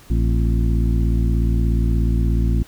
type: harmonic tone with a mistuned harmonic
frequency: 56.8 Hz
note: A#1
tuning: 44 cents flat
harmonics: 1 / 2 / 3 / 4 / 5 / 6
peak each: -16 / -22 / -26 / -28 / -30 / -32 dBFS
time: 0.1-2.63 s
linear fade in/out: 5 ms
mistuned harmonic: 5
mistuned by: -100 cents
effects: pink hiss -47 dBFS RMS until 2.67 s